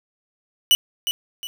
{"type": "tone with echo", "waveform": "40% pulse", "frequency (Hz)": 2960, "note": "F#7", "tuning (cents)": 0, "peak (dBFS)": -11, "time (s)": [0.71, 0.75], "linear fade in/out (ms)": 0, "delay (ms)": 360, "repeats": 2, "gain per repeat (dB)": -9, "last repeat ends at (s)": 1.47, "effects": []}